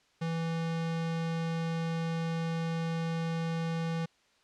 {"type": "tone", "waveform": "square", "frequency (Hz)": 164.81, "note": "E3", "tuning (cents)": 0, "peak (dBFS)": -31, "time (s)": [0.21, 4.06], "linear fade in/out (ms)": 10, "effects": ["white hiss -67 dBFS RMS until 4.43 s", "low-pass 5000 Hz 12 dB/octave"]}